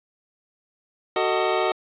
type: chord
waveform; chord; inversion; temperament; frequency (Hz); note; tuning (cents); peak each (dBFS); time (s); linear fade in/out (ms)
25% pulse; D# diminished; first; just; 373.4 / 448 / 622.3; F#4 / A4 / D#5; +16 / +31 / 0; -20 / -22 / -21; 1.16-1.72; 2
effects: resampled to 8000 Hz + 8-bit

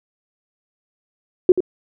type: tone with echo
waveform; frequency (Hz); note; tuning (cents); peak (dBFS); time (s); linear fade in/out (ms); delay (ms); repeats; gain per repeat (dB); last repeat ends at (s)
sine; 364.4; F#4; -26; -5; 1.49-1.52; 2; 85; 1; -10; 1.605
effects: none

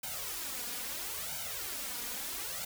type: noise with flanger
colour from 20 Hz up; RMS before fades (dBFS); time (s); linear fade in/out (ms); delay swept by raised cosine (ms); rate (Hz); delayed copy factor
white; -39; 0.03-2.65; 5; 1.3 to 4.2; 0.75; +0.9
effects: none

